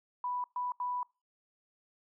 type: tone bursts at uneven times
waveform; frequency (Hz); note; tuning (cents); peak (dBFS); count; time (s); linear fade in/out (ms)
sine; 988; B5; 0; -32; 3; 0.24-0.44 / 0.56-0.72 / 0.8-1.03; 2
effects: noise-tail reverb RT60 0.3 s tail -25 dB re dry